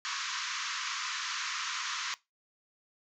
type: band-pass noise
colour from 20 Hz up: pink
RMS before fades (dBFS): -36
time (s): 0.05-2.14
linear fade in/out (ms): 0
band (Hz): 1000 to 7000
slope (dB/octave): 96
effects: noise-tail reverb RT60 0.2 s tail -19 dB re dry